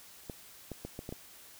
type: clicks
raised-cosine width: 2 ms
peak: -26 dBFS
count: 6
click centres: 0.298 / 0.717 / 0.85 / 0.991 / 1.091 / 1.125 s
effects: white hiss -54 dBFS RMS until 1.59 s